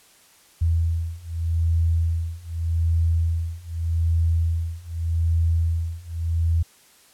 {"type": "beating tone pair", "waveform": "sine", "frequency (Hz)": [82.41, 83.24], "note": ["E2", "E2"], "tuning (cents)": [0, 17], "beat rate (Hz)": 0.83, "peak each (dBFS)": [-23, -22], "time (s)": [0.61, 6.63], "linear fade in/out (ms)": 10, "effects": ["white hiss -54 dBFS RMS until 7.13 s", "low-pass 12000 Hz 12 dB/octave"]}